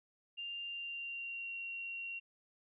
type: tone with pitch glide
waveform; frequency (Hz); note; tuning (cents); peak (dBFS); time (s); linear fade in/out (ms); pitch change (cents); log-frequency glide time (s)
sine; 2794 to 2748; F7 to F7; 0 to -29; -40; 0.37-2.2; 20; -29; 0.62-1.54
effects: none